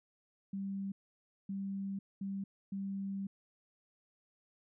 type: tone bursts at uneven times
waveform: sine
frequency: 196 Hz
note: G3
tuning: in tune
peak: -36 dBFS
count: 4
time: 0.53-0.92 / 1.49-1.99 / 2.21-2.44 / 2.72-3.27 s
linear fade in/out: 5 ms
effects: none